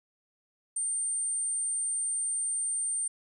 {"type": "tone", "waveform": "sine", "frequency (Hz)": 8870, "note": "C#9", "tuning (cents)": 0, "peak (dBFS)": -28, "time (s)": [0.76, 3.08], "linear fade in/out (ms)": 5, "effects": []}